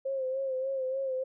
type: tone with vibrato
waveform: sine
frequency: 529 Hz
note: C5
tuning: 19 cents sharp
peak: -29 dBFS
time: 0.05-1.24 s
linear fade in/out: 10 ms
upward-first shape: sine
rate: 3.4 Hz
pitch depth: 47 cents each way
effects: none